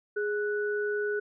sine tone pair together, 415.3 / 1480 Hz, G#4 / F#6, 0 / 0 cents, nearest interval octave + minor seventh, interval 2200 cents, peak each -28 / -33 dBFS, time 0.16-1.2 s, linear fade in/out 10 ms, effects none

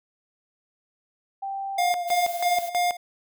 sine tone with pitch glide, 784 to 690.4 Hz, G5 to F5, 0 to -20 cents, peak -28 dBFS, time 1.42-2.7 s, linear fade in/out 10 ms, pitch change -220 cents, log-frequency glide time 1.78-2.04 s
square tone with tremolo, 708 Hz, F5, 23 cents sharp, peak -21 dBFS, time 1.78-2.97 s, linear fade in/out 5 ms, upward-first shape square, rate 3.1 Hz, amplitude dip 80%
blue noise, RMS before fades -39 dBFS, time 2.07-2.7 s, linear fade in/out 20 ms
effects none

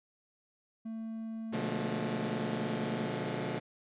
triangle tone, 223.6 Hz, A3, 28 cents sharp, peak -35 dBFS, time 0.85-3.07 s, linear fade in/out 10 ms
15% pulse chord, B diminished seventh, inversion none, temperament just, 123.47 / 148.16 / 177.8 / 213.4 Hz, B2 / D3 / F3 / Ab3, 0 / +16 / +31 / +47 cents, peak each -33 dBFS, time 1.52-3.6 s, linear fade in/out 20 ms
effects resampled to 8000 Hz

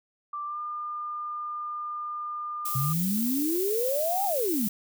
sine tone with pitch glide, 1176 to 1205.6 Hz, D6 to D6, +2 to +45 cents, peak -31 dBFS, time 0.33-2.93 s, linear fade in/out 5 ms, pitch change +43 cents, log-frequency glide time 0.45-0.59 s
violet noise, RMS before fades -32 dBFS, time 2.65-4.69 s, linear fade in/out 5 ms
sine exponential two-way sweep, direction up then down, 127.5 to 823 to 194.7 Hz, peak -25 dBFS, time 2.75-4.68 s, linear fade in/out 5 ms, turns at 4.25 s
effects none

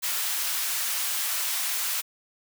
white high-pass noise, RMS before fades -28 dBFS, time 0.02-2.02 s, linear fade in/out 20 ms, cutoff 1000 Hz, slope 12 dB/octave, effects none

